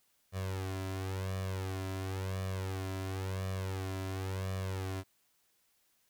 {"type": "tone with flanger", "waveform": "sawtooth", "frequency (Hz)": 95, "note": "F#2", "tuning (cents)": 46, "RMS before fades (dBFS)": -37, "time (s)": [0.32, 5.04], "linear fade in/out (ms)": 50, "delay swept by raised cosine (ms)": [1.7, 3], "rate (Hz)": 0.95, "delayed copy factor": 0.8, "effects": ["white hiss -73 dBFS RMS until 6.09 s"]}